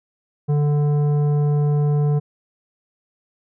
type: tone with tanh clipping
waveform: sine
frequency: 146.83 Hz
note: D3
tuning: in tune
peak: -17 dBFS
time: 0.48-2.2 s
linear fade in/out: 20 ms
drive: 11 dB
effects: none